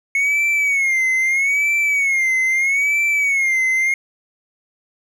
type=tone with vibrato; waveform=triangle; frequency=2192 Hz; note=C#7; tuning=20 cents flat; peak=-13 dBFS; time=0.15-3.94 s; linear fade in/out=2 ms; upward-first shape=sine; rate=0.78 Hz; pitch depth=110 cents each way; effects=none